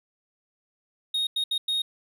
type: tone bursts at uneven times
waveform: triangle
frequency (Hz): 3729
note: A#7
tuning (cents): 0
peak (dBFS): -22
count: 4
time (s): 1.14-1.27 / 1.36-1.44 / 1.51-1.58 / 1.68-1.82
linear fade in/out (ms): 5
effects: none